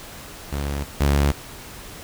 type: tone pair in turn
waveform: sawtooth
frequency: 71 / 71 Hz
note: C#2 / C#2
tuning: +42 / +42 cents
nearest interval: unison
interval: 0 cents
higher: neither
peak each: -20 / -12 dBFS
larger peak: second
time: 0.52-0.84 / 1-1.32 s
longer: neither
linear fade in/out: 10 ms
effects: pink hiss -39 dBFS RMS until 2.03 s